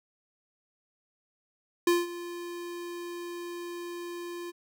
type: tone with ADSR envelope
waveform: square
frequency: 347.5 Hz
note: F4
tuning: 9 cents flat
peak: -20 dBFS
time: 1.87-4.52 s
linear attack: 4 ms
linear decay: 190 ms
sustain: -17 dB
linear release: 27 ms
effects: none